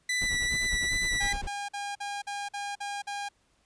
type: tone with vibrato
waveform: sawtooth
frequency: 1975.5 Hz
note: B6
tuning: in tune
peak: -23 dBFS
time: 0.09-1.33 s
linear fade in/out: 5 ms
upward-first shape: square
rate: 2.5 Hz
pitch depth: 14 cents each way
type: noise with tremolo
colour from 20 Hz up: brown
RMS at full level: -34 dBFS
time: 0.21-1.48 s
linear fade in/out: 5 ms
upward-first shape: sine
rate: 9.9 Hz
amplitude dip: 85%
type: tone bursts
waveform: sawtooth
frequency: 810 Hz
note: G#5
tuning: 43 cents flat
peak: -29 dBFS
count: 8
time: 1.2-3.289 s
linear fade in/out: 10 ms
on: 220 ms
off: 47 ms
effects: pink hiss -69 dBFS RMS until 3.65 s + resampled to 22050 Hz